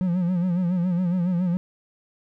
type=tone with vibrato; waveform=triangle; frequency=178.3 Hz; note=F3; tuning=36 cents sharp; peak=-18 dBFS; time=0.01-1.57 s; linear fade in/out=0 ms; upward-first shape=sine; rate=7.2 Hz; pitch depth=83 cents each way; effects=none